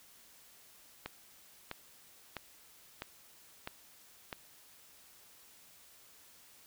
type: click train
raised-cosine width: 0.3 ms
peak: -23 dBFS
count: 6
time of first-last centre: 1.06-4.328 s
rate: 1.53 Hz
effects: white hiss -60 dBFS RMS until 6.66 s